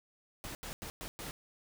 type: noise bursts at uneven times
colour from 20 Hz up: pink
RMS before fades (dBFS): -43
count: 5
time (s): 0.44-0.55 / 0.63-0.73 / 0.82-0.9 / 1.01-1.08 / 1.19-1.31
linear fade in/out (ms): 0
effects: none